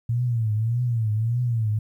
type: tone with vibrato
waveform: sine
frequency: 114.8 Hz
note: A#2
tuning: 26 cents flat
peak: -20 dBFS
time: 0.09-1.79 s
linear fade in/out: 5 ms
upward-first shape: triangle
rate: 1.7 Hz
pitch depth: 150 cents each way
effects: 10-bit